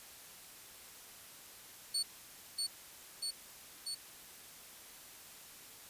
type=tone with echo; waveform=30% pulse; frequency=4435 Hz; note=C#8; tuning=in tune; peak=-29 dBFS; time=1.94-2.03 s; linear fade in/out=10 ms; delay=640 ms; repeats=3; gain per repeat=-2 dB; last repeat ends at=3.95 s; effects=white hiss -54 dBFS RMS until 5.89 s + resampled to 32000 Hz